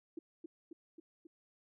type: tone with echo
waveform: sine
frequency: 329.6 Hz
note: E4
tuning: in tune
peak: -40 dBFS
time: 0.17-0.19 s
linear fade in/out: 5 ms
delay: 270 ms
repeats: 4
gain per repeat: -3 dB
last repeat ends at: 1.27 s
effects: none